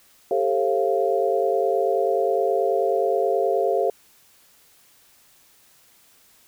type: tone cluster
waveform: sine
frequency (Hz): 394.7 / 444.1 / 535 / 690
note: G4 / A4 / C5 / F5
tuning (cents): +12 / +16 / +38 / -21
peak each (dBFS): -24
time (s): 0.31-3.9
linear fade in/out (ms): 2
effects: white hiss -56 dBFS RMS until 6.47 s